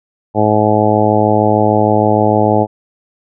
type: harmonic tone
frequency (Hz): 106.5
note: G#2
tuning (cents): +44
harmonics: 1 / 2 / 3 / 4 / 5 / 6 / 7 / 8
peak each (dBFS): -17 / -17 / -17 / -17 / -17 / -17 / -17 / -17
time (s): 0.34-2.67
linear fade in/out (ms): 50
effects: none